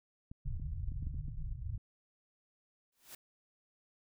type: clicks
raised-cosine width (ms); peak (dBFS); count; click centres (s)
5; -34; 7; 0.315 / 0.598 / 0.919 / 1.026 / 1.07 / 1.144 / 1.283
type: low-pass noise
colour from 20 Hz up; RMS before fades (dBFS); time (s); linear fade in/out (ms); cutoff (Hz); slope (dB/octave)
pink; -39; 0.45-1.78; 5; 150; 96
type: noise with exponential growth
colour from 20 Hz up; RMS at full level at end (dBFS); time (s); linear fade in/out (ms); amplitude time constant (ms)
white; -46; 2.92-3.15; 5; 49
effects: none